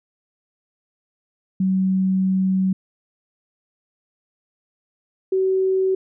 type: tone pair in turn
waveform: sine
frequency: 188.9 / 379.1 Hz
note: F#3 / F#4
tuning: +36 / +42 cents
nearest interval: octave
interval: 1206 cents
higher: second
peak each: -16 dBFS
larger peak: neither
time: 1.6-2.73 / 5.32-5.95 s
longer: first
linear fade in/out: 5 ms
effects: none